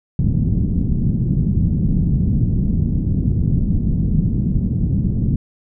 white low-pass noise, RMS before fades -17 dBFS, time 0.19-5.36 s, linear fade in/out 2 ms, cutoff 200 Hz, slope 24 dB/octave, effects none

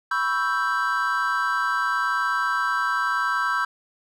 triangle chord, C# half-diminished seventh, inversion third, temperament equal, 987.8 / 1108.7 / 1318.5 / 1568 Hz, B5 / C#6 / E6 / G6, 0 / 0 / 0 / 0 cents, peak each -27 / -27 / -24 / -23 dBFS, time 0.11-3.65 s, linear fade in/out 5 ms, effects none

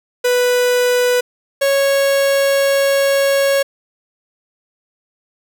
45% pulse tone pair in turn, 493.9 / 552.5 Hz, B4 / C#5, 0 / -6 cents, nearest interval major second, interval 194 cents, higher second, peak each -12 dBFS, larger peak neither, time 0.24-1.21 / 1.61-3.63 s, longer second, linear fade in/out 10 ms, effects 9-bit

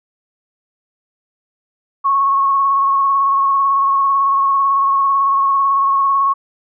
sine tone with vibrato, 1099 Hz, C#6, 15 cents flat, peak -11 dBFS, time 2.04-6.34 s, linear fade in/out 20 ms, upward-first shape sine, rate 18 Hz, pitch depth 26 cents each way, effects none

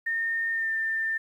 sine tone with pitch glide, 1826 to 1792.6 Hz, A#6 to A6, -36 to +32 cents, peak -25 dBFS, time 0.06-1.18 s, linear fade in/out 10 ms, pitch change -32 cents, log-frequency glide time 0.52-0.71 s, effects 10-bit

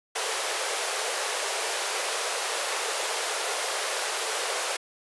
pink high-pass noise, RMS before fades -29 dBFS, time 0.15-4.77 s, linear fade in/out 10 ms, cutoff 420 Hz, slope 48 dB/octave, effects resampled to 24000 Hz

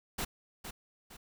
pink noise with echo, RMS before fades -35 dBFS, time 0.18-0.25 s, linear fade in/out 10 ms, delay 460 ms, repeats 2, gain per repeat -8 dB, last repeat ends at 1.17 s, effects none

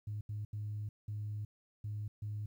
sine tone bursts at uneven times, 105 Hz, G#2, 19 cents sharp, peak -36 dBFS, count 6, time 0.07-0.21 / 0.29-0.45 / 0.53-0.89 / 1.08-1.45 / 1.84-2.08 / 2.22-2.46 s, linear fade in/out 5 ms, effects tanh soft clip ceiling -33 dBFS + 12-bit

